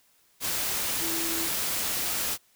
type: tone in noise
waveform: sine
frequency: 329.6 Hz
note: E4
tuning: in tune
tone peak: -34 dBFS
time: 0.99-1.49 s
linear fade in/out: 50 ms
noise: white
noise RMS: -29 dBFS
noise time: 0.4-2.38 s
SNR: -8 dB
effects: white hiss -64 dBFS RMS until 2.55 s